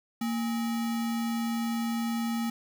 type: tone with sample-and-hold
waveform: sine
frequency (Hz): 230.6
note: A#3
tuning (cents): -19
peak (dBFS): -27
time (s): 0.21-2.5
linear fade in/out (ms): 5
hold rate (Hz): 1050
effects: none